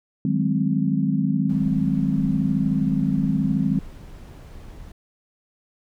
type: chord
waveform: sine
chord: Ab dominant seventh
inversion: second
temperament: equal with one note detuned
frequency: 155.56 / 188.67 / 207.7 / 261.6 Hz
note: Eb3 / Gb3 / Ab3 / C4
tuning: 0 / +34 / 0 / 0 cents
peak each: -24 dBFS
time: 0.25-3.79 s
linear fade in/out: 2 ms
type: noise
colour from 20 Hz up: brown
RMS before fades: -39 dBFS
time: 1.49-4.92 s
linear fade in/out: 5 ms
effects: none